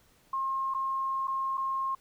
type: tone with dropouts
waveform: sine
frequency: 1070 Hz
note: C6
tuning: 38 cents sharp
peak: -28 dBFS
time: 0.33-1.95 s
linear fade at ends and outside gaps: 5 ms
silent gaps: 0.74-0.746 / 1.273-1.279 / 1.573-1.577 s
effects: pink hiss -64 dBFS RMS until 2 s